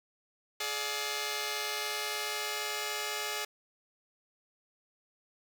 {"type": "chord", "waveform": "5% pulse", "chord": "D diminished", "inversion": "second", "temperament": "just", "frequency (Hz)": [422.9, 587.3, 704.8], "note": ["Ab4", "D5", "F5"], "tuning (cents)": [31, 0, 16], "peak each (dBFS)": [-24, -27, -30], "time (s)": [0.6, 3.45], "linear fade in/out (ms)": 5, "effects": []}